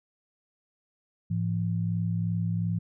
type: tone pair together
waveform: sine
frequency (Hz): 107.38 / 170.2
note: A2 / F3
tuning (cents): -42 / -44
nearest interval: minor sixth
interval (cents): 798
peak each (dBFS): -28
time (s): 1.3-2.79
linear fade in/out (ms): 10
effects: none